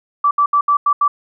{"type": "tone bursts at uneven times", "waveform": "sine", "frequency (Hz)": 1160, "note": "D6", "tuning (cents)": -22, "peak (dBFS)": -10, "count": 6, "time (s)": [[0.24, 0.31], [0.38, 0.46], [0.53, 0.61], [0.68, 0.77], [0.86, 0.93], [1.01, 1.08]], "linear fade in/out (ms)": 5, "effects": []}